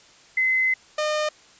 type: tone pair in turn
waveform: sine / sawtooth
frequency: 2047 / 608.6 Hz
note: C7 / D#5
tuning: -38 / -38 cents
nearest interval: octave + major sixth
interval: 2100 cents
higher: first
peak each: -18 dBFS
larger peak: neither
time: 0.37-0.74 / 0.98-1.29 s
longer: first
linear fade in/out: 5 ms
effects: white hiss -52 dBFS RMS until 1.59 s + resampled to 16000 Hz